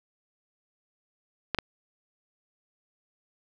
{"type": "clicks", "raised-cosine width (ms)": 0.3, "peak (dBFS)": -10, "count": 2, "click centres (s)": [1.547, 1.587], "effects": []}